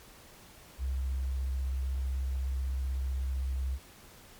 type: tone with vibrato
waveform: sine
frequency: 65.8 Hz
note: C2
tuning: 10 cents sharp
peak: -29 dBFS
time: 0.78-3.79 s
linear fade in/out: 50 ms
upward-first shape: sine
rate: 16 Hz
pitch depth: 26 cents each way
effects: pink hiss -54 dBFS RMS until 4.39 s + MP3 96 kbps